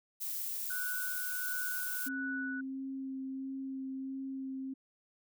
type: noise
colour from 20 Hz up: violet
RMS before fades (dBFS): -38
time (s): 0.2-2.09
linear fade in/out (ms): 20
type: tone with tremolo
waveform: sine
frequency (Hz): 1480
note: F#6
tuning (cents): 0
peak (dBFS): -36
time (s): 0.7-2.61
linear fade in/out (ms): 5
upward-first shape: sine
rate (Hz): 1.4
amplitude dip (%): 35
type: tone with vibrato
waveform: sine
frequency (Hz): 266.7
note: C4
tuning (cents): +33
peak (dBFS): -37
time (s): 2.06-4.74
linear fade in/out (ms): 10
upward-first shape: sine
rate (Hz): 1.5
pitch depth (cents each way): 10
effects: none